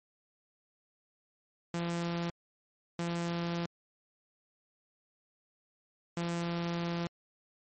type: tone bursts at uneven times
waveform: sawtooth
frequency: 170.8 Hz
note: F3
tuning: 38 cents flat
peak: -28 dBFS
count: 3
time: 1.74-2.3 / 2.99-3.66 / 6.17-7.07 s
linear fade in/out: 2 ms
effects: MP3 32 kbps